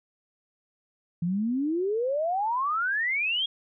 sine exponential sweep, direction up, 164.81 to 3322 Hz, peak -24 dBFS, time 1.22-3.46 s, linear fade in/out 5 ms, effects none

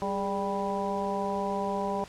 harmonic tone with a mistuned harmonic, 196.8 Hz, G3, 7 cents sharp, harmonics 1 / 2 / 3 / 4 / 5, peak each -34 / -34 / -34 / -34 / -34 dBFS, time 0.02-2.04 s, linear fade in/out 0 ms, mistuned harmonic 2, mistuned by +65 cents, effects pink hiss -49 dBFS RMS until 2.08 s + low-pass 8000 Hz 12 dB/octave

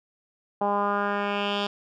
10% pulse tone with low-pass filter sweep, 203 Hz, G#3, 39 cents flat, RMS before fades -26 dBFS, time 0.61-1.67 s, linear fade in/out 5 ms, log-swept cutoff 830 to 3900 Hz, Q 3, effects none

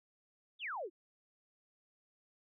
sine exponential sweep, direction down, 3700 to 312.4 Hz, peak -38 dBFS, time 0.59-0.9 s, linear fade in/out 50 ms, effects none

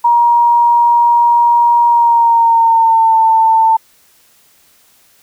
sine tone with pitch glide, 947 to 893.8 Hz, A#5 to A5, +27 to +27 cents, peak -6 dBFS, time 0.04-3.77 s, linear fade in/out 10 ms, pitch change -100 cents, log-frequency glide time 1.87-3.17 s, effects white hiss -50 dBFS RMS until 5.22 s

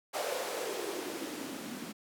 blue noise with band-pass filter sweep, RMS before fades -38 dBFS, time 0.13-1.93 s, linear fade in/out 20 ms, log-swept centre 590 to 210 Hz, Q 4.3, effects none

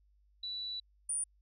sine tone pair in turn, 3951 / 9377 Hz, B7 / D9, 0 / -4 cents, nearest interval octave + minor third, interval 1496 cents, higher second, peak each -37 / -32 dBFS, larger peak second, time 0.43-0.8 / 1.09-1.24 s, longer first, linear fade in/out 5 ms, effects added 50 Hz sine -65 dBFS peak until 1.41 s

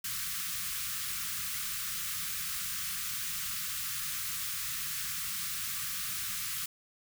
white band-stop noise, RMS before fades -36 dBFS, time 0.04-6.66 s, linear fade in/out 5 ms, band 200 to 1100 Hz, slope 96 dB/octave, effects none

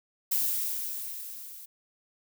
violet noise with level ramp, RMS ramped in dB -26 to -46 dBFS, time 0.31-1.66 s, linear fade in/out 10 ms, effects none

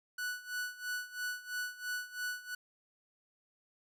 45% pulse tone with tremolo, 1480 Hz, F#6, in tune, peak -34 dBFS, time 0.18-2.55 s, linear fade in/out 5 ms, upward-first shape sine, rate 3 Hz, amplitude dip 85%, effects none

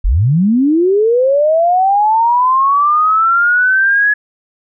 sine linear sweep, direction up, 32.58 to 1696 Hz, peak -8 dBFS, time 0.04-4.14 s, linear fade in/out 10 ms, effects none

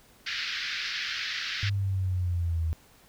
pink band-pass noise, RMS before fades -33 dBFS, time 0.26-1.7 s, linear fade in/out 10 ms, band 1500 to 5200 Hz, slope 48 dB/octave
sine linear sweep, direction down, 102.1 to 79.5 Hz, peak -25 dBFS, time 1.63-2.73 s, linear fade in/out 0 ms
effects pink hiss -58 dBFS RMS until 3.08 s

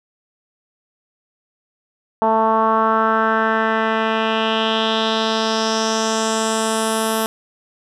10% pulse tone with low-pass filter sweep, 221.7 Hz, A3, 13 cents sharp, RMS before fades -18 dBFS, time 2.22-7.26 s, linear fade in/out 0 ms, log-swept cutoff 880 to 12000 Hz, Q 3.1, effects none

